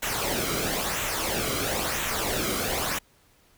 pink noise with flanger, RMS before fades -28 dBFS, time 0.02-2.99 s, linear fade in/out 10 ms, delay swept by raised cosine 0.2 to 1.15 ms, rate 1 Hz, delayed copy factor -0.6, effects pink hiss -61 dBFS RMS until 3.57 s

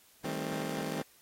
20% pulse chord, A half-diminished seventh, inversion second, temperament just, 158.4 / 198 / 220 / 264 Hz, Eb3 / G3 / A3 / C4, +31 / +18 / 0 / +16 cents, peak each -34 / -36 / -36 / -34 dBFS, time 0.24-1.02 s, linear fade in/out 5 ms, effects white hiss -62 dBFS RMS until 1.21 s + AAC 48 kbps

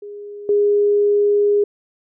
sine tone with level steps, 410.7 Hz, G#4, 19 cents flat, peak -30 / -12 dBFS, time 0.02-1.64 s, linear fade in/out 5 ms, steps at 0.49 s, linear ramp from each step 2 ms, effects none

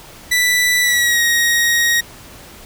sawtooth tone with pitch glide, 1975.5 to 1881.9 Hz, B6 to A#6, 0 to +16 cents, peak -9 dBFS, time 0.31-2.01 s, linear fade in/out 10 ms, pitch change -84 cents, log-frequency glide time 0.81-1.21 s, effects pink hiss -39 dBFS RMS until 2.65 s

